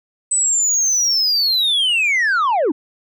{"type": "linear sweep", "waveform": "sine", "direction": "down", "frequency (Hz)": [8100, 256.2], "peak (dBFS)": -11, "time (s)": [0.31, 2.72], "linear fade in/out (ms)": 10, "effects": ["tanh soft clip ceiling -13 dBFS"]}